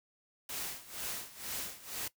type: noise with tremolo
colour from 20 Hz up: white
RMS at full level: -38 dBFS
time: 0.49-2.08 s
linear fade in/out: 5 ms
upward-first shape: sine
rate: 2.1 Hz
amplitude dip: 85%
effects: noise-tail reverb RT60 0.1 s tail -18 dB re dry